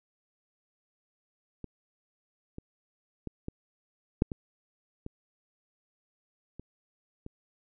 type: clicks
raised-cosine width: 3 ms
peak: -26 / -27 / -23 / -22 / -9 / -22 / -25 / -29 / -28 dBFS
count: 9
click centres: 1.643 / 2.584 / 3.273 / 3.484 / 4.221 / 4.318 / 5.064 / 6.596 / 7.264 s
effects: none